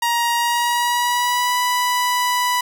sawtooth tone with pitch glide, 943 to 987.6 Hz, A#5 to B5, +20 to 0 cents, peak -13 dBFS, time 0.02-2.61 s, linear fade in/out 5 ms, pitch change +80 cents, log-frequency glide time 0.34-1.56 s, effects none

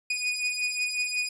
sawtooth beating tone pair, 2470 / 2475.5 Hz, D#7 / D#7, -13 / -9 cents, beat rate 5.5 Hz, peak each -25 / -28 dBFS, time 0.1-1.29 s, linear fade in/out 5 ms, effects resampled to 22050 Hz

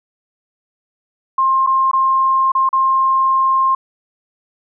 sine tone with dropouts, 1061 Hz, C6, 24 cents sharp, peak -11 dBFS, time 1.38-3.75 s, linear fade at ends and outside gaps 5 ms, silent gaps 1.665-1.671 / 1.914-1.932 / 2.519-2.55 / 2.691-2.729 s, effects none

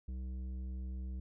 triangle tone with tanh clipping, 63.8 Hz, C2, 43 cents flat, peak -40 dBFS, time 0.08-1.2 s, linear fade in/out 5 ms, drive 14 dB, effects none

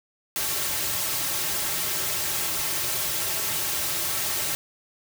white noise with comb filter, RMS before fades -27 dBFS, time 0.36-4.55 s, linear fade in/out 0 ms, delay 4.1 ms, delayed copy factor -0.7, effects none

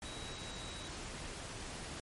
sine tone in noise, 3863 Hz, B7, 39 cents flat, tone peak -50 dBFS, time 0.05-0.88 s, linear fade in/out 2 ms, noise pink, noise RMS -45 dBFS, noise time 0.02-2 s, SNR -8 dB, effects low-pass 11000 Hz 12 dB/octave + MP3 48 kbps

